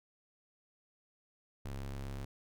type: ring-modulated tone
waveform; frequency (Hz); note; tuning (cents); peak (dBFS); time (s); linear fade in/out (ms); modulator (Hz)
square; 68.2; C#2; -28; -37; 1.65-2.25; 5; 34
effects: none